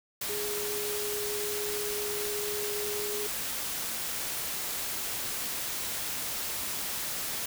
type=tone in noise; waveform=sine; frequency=415.3 Hz; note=G#4; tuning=in tune; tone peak=-34 dBFS; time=0.29-3.27 s; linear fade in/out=5 ms; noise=white; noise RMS=-34 dBFS; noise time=0.21-7.46 s; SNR=-3 dB; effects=none